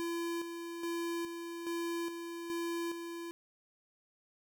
square tone with tremolo, 338.8 Hz, E4, 48 cents sharp, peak -35 dBFS, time 0-3.31 s, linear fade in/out 0 ms, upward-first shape square, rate 1.2 Hz, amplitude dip 50%, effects none

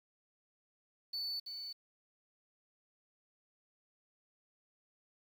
sine tone with echo, 4484 Hz, C#8, 19 cents sharp, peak -34 dBFS, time 1.13-1.4 s, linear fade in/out 10 ms, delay 330 ms, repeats 1, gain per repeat -7 dB, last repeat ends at 1.73 s, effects tanh soft clip ceiling -35 dBFS + 10-bit

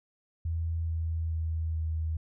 sine tone with pitch steps, 82.41 / 81.56 / 80.71 / 79.88 Hz, E2 / E2 / E2 / D#2, 0 / -18 / -36 / +46 cents, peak -28 dBFS, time 0.45-2.17 s, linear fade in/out 5 ms, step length 430 ms, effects none

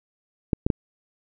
clicks, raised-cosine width 3 ms, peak -7 dBFS, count 3, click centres 0.532 / 0.665 / 0.702 s, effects none

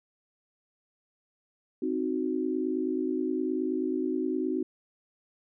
sine chord, C diminished, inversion none, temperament equal, 261.6 / 311.1 / 370 Hz, C4 / Eb4 / Gb4, 0 / 0 / 0 cents, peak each -31 dBFS, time 1.82-4.63 s, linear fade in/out 5 ms, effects none

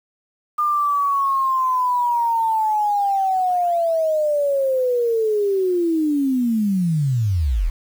sine linear sweep, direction down, 1210 to 33.37 Hz, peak -16 dBFS, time 0.58-7.7 s, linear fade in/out 10 ms, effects 7-bit

